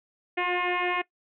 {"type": "tone with frequency modulation", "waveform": "sine", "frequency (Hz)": 711, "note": "F5", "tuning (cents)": 31, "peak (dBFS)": -24, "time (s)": [0.37, 1.02], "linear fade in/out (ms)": 10, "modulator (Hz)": 357, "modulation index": 5.2, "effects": ["noise-tail reverb RT60 0.1 s tail -20 dB re dry"]}